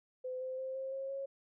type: tone with pitch steps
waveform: sine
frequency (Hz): 510 / 517.1 / 524.3 / 531.7 / 539.1 / 546.6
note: C5 / C5 / C5 / C5 / C#5 / C#5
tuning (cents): -44 / -20 / +3 / +28 / -48 / -24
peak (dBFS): -37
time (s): 0.24-1.26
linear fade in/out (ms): 10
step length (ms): 170
effects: none